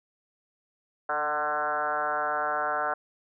sine tone with frequency modulation, 1050 Hz, C6, 6 cents sharp, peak -25 dBFS, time 1.09-2.94 s, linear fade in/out 5 ms, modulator 151 Hz, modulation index 3.3, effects none

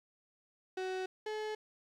35% pulse tone pair in turn, 373.9 / 429.1 Hz, F#4 / A4, +18 / -43 cents, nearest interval major second, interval 239 cents, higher second, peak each -34 / -35 dBFS, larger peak first, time 0.77-1.06 / 1.26-1.55 s, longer neither, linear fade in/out 5 ms, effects low-pass 5000 Hz 12 dB/octave + 11-bit

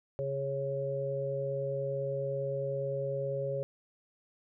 harmonic tone, 137.7 Hz, C#3, 11 cents flat, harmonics 1 / 3 / 4, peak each -37 / -38 / -33 dBFS, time 0.19-3.63 s, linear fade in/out 0 ms, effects none

